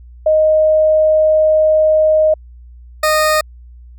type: tone pair in turn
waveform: sine / 20% pulse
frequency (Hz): 622.3 / 617.3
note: D#5 / D#5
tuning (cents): 0 / -14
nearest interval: unison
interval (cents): 14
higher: first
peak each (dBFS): -8 / -6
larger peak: second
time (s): 0.26-2.34 / 3.03-3.41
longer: first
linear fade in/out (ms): 5
effects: added 60 Hz sine -35 dBFS peak until 3.98 s